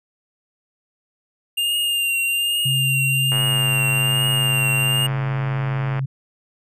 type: tone with vibrato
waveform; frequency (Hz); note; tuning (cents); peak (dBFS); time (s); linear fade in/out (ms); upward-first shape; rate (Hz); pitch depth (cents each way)
square; 2800; F7; +4; -19; 1.57-5.07; 10; triangle; 1.2; 35
type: tone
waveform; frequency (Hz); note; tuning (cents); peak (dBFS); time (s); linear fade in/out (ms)
sine; 134.6; C3; +49; -20; 2.65-6.06; 10
type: click train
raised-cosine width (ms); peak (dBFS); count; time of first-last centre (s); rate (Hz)
0.5; -14; 295; 3.32-5.993; 110
effects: none